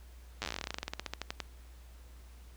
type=slowing click train; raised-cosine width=0.2 ms; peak=-18 dBFS; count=27; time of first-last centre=0.42-1.403 s; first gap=9 ms; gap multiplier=1.1; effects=added 60 Hz sine -50 dBFS peak until 2.56 s + pink hiss -62 dBFS RMS until 2.56 s